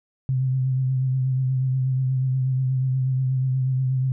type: tone with vibrato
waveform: sine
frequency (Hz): 130.4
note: C3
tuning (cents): -5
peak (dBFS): -19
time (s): 0.29-4.12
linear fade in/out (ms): 0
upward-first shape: triangle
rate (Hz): 8.3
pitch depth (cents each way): 38
effects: none